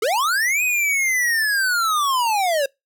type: linear two-way sweep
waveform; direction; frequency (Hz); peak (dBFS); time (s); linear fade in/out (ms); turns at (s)
square; up then down; 396.9 to 2535 to 533; -18; 0.02-2.66; 5; 0.63
effects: noise-tail reverb RT60 0.2 s tail -26 dB re dry